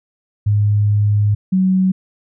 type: tone pair in turn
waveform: sine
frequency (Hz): 103.83 / 187.48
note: G#2 / F#3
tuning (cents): 0 / +23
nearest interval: minor seventh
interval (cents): 1023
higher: second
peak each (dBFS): -11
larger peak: neither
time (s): 0.46-1.35 / 1.52-1.92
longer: first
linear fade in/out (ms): 10
effects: none